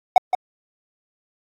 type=tone with echo; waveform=triangle; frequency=740 Hz; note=F#5; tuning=in tune; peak=-5 dBFS; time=0.16-0.18 s; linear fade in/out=2 ms; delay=170 ms; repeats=1; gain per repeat=-8 dB; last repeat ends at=0.35 s; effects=AAC 48 kbps